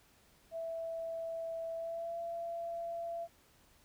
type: tone with pitch glide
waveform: sine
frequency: 659.3 to 677.1 Hz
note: E5 to E5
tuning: 0 to +46 cents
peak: -37 dBFS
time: 0.51-3.28 s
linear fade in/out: 50 ms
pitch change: +46 cents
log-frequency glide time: 1.74-2.18 s
effects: pink hiss -66 dBFS RMS until 3.84 s